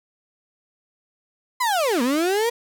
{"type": "linear two-way sweep", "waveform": "35% pulse", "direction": "down then up", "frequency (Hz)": [1038, 230, 482.8], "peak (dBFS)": -17, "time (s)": [1.6, 2.5], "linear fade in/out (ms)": 10, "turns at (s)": 2.02, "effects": []}